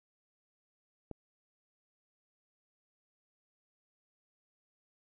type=click; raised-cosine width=2 ms; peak=-28 dBFS; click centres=1.113 s; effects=none